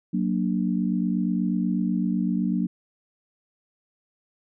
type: chord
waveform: sine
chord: Gb augmented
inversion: none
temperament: equal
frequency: 185 / 233.1 / 293.7 Hz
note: Gb3 / Bb3 / D4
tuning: 0 / 0 / 0 cents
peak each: -24 / -26 / -29 dBFS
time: 0.13-2.67 s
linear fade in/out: 10 ms
effects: none